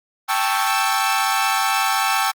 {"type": "chord", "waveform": "sawtooth", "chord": "A dominant seventh", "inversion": "third", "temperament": "equal", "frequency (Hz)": [784, 880, 1108.7, 1318.5], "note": ["G5", "A5", "C#6", "E6"], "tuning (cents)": [0, 0, 0, 0], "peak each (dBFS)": [-18, -20, -21, -19], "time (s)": [0.28, 2.32], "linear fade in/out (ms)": 20, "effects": ["Opus 24 kbps"]}